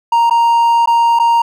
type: tone with dropouts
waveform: triangle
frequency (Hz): 932.3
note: A#5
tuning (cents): 0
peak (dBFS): -6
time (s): 0.12-1.42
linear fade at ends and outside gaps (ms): 5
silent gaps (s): 0.298-0.308 / 0.859-0.873 / 1.19-1.197
effects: none